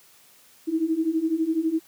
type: beating tone pair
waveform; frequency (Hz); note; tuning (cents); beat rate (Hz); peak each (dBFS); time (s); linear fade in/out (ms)
sine; 314.4 / 326.4; D#4 / E4; +18 / -17; 12; -26 / -23; 0.67-1.8; 20
effects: white hiss -55 dBFS RMS until 1.87 s + high-pass 80 Hz 12 dB/octave